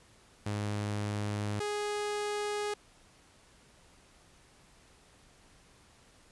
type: tone pair in turn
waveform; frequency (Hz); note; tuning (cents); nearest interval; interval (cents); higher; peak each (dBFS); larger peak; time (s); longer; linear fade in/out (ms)
sawtooth; 103.83 / 415.3; G#2 / G#4; 0 / 0; 2 octaves; 2400; second; -28; neither; 0.46-1.6 / 1.6-2.74; neither; 5
effects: pink hiss -61 dBFS RMS until 6.31 s + resampled to 24000 Hz